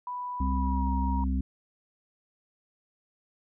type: tone with pitch glide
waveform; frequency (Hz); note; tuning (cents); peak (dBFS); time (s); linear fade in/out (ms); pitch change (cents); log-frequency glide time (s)
sine; 987.8 to 947; B5 to A#5; 0 to +27; -32; 0.07-1.24; 2; -73; 0.51-0.9
type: harmonic tone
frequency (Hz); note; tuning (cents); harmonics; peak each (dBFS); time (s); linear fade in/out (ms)
65.7; C2; +8; 1 / 3 / 4; -26 / -33 / -33; 0.4-1.41; 5
effects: none